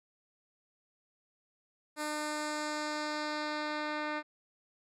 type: tone with low-pass filter sweep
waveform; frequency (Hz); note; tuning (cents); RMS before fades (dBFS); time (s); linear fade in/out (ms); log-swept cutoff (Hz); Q
10% pulse; 301.8; D4; +47; -36; 1.96-4.23; 50; 11000 to 2800; 1.4
effects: none